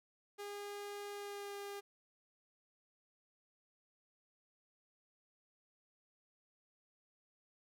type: tone with pitch glide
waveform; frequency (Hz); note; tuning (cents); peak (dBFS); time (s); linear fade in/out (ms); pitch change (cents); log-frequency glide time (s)
sawtooth; 407.7 to 403; G#4 to G4; -32 to +48; -40; 0.38-1.81; 20; -20; 1.12-1.55
effects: none